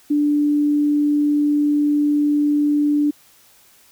sine tone, 293.7 Hz, D4, in tune, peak -14 dBFS, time 0.1-3.11 s, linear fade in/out 10 ms, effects white hiss -52 dBFS RMS until 3.91 s

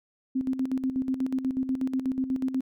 sine tone with tremolo, 261.6 Hz, C4, in tune, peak -23 dBFS, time 0.35-2.61 s, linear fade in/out 10 ms, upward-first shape square, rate 8.2 Hz, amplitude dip 65%, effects none

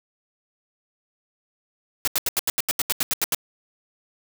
white noise bursts, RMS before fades -22 dBFS, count 13, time 2.05-3.347 s, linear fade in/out 0 ms, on 25 ms, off 81 ms, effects none

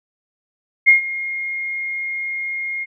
sine tone with ADSR envelope, 2138 Hz, C7, 37 cents sharp, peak -5 dBFS, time 0.86-2.86 s, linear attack 26 ms, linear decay 120 ms, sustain -17 dB, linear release 34 ms, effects none

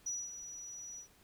sine tone with ADSR envelope, 5860 Hz, F#8, 18 cents flat, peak -33 dBFS, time 0.06-1.08 s, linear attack 8 ms, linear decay 230 ms, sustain -11 dB, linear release 99 ms, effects tanh soft clip ceiling -32 dBFS + pink hiss -65 dBFS RMS until 1.23 s

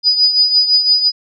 sine tone with tremolo, 4954 Hz, D#8, 8 cents flat, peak -6 dBFS, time 0.03-1.12 s, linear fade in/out 50 ms, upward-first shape triangle, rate 5.9 Hz, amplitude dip 70%, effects none

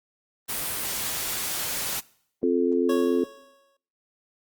white noise, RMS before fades -29 dBFS, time 0.48-2.01 s, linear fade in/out 20 ms
sine chord, F major, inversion second, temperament just, 261.9 / 349.2 / 436.5 Hz, C4 / F4 / A4, +2 / 0 / -14 cents, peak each -24 dBFS, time 2.43-3.24 s, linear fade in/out 2 ms
25% pulse tone with exponential decay, 553 Hz, C#5, 4 cents flat, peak -23 dBFS, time 2.89-3.77 s, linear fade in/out 5 ms, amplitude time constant 190 ms
effects noise-tail reverb RT60 0.7 s tail -23 dB re dry + Opus 32 kbps

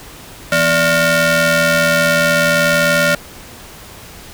sawtooth ring-modulated tone, 415.3 Hz, G#4, in tune, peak -4 dBFS, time 0.52-3.15 s, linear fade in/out 2 ms, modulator 998 Hz, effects pink hiss -36 dBFS RMS until 4.33 s

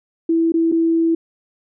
sine tone with dropouts, 329.6 Hz, E4, in tune, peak -13 dBFS, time 0.29-1.15 s, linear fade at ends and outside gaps 5 ms, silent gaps 0.521-0.54 / 0.717-0.722 s, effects none

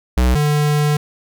square tone pair in turn, 62.3 / 148.48 Hz, B1 / D3, +16 / +19 cents, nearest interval octave + minor third, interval 1503 cents, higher second, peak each -12 / -14 dBFS, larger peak first, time 0.17-0.35 / 0.35-0.97 s, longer second, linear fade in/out 5 ms, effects none

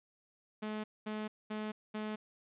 sawtooth tone bursts, 214.1 Hz, A3, 47 cents flat, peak -33 dBFS, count 4, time 0.62-2.16 s, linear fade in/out 10 ms, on 220 ms, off 220 ms, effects resampled to 8000 Hz + 11-bit

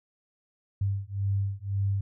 sine beating tone pair, 98 / 99.9 Hz, G2 / G2, 0 / +33 cents, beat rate 1.9 Hz, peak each -29 dBFS, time 0.81-2.01 s, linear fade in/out 5 ms, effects none

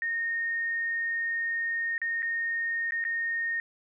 sine tone with dropouts, 1845 Hz, A#6, 18 cents flat, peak -27 dBFS, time 0.02-3.6 s, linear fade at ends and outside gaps 1 ms, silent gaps 1.98-2.016 / 2.222-2.228 / 2.908-2.921 / 3.041-3.05 s, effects none

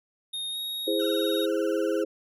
square tone with pitch glide, 3700 to 3760 Hz, A#7 to A#7, -14 to +14 cents, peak -31 dBFS, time 0.33-1.46 s, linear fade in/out 10 ms, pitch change +28 cents, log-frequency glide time 0.5-0.57 s
sine chord, E augmented, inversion none, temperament equal, 329.6 / 415.3 / 523.3 Hz, E4 / G#4 / B#4, 0 / 0 / 0 cents, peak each -28 dBFS, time 0.87-2.05 s, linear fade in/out 10 ms
35% pulse tone with vibrato, 1434 Hz, F6, 45 cents sharp, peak -38 dBFS, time 0.99-2.04 s, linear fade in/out 10 ms, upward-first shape sine, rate 20 Hz, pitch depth 120 cents each way
effects none

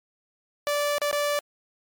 sawtooth tone with dropouts, 583 Hz, D5, 13 cents flat, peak -19 dBFS, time 0.67-1.39 s, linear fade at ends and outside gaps 0 ms, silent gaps 0.982-1.017 / 1.113-1.128 s, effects MP3 96 kbps

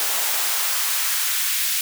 white noise with high-pass filter sweep, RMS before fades -22 dBFS, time 0-1.81 s, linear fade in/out 2 ms, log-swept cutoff 570 to 2100 Hz, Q 1, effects none

